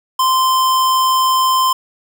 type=tone; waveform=square; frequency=1039 Hz; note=C6; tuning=12 cents flat; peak=-12 dBFS; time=0.19-1.73 s; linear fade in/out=5 ms; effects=8-bit